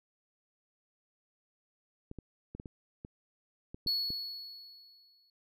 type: clicks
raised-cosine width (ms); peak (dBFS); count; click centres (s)
3; -30; 9; 2.114 / 2.187 / 2.55 / 2.599 / 2.658 / 3.049 / 3.745 / 3.863 / 4.104
type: tone with exponential decay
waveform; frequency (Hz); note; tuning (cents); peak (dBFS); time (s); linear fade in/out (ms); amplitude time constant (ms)
triangle; 4383; C#8; -20; -26; 3.87-5.3; 2; 310
effects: none